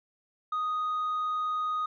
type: tone with tanh clipping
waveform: sine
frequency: 1244.5 Hz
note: D#6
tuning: in tune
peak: -28 dBFS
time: 0.52-1.86 s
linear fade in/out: 5 ms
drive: 1 dB
effects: none